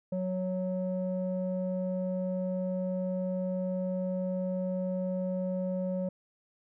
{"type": "tone with low-pass filter", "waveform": "square", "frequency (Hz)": 184.6, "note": "F#3", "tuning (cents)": -4, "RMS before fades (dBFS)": -32, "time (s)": [0.12, 6.09], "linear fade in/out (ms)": 5, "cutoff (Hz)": 490, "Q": 5, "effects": []}